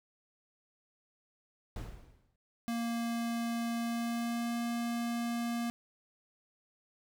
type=noise with exponential decay; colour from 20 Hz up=brown; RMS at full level=-37 dBFS; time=1.76-2.36 s; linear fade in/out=2 ms; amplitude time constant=130 ms
type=tone with pitch glide; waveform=square; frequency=233.1 to 235.4 Hz; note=A#3 to A#3; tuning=0 to +17 cents; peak=-33 dBFS; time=2.68-5.7 s; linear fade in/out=0 ms; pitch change=+17 cents; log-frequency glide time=3.78-4.59 s
effects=none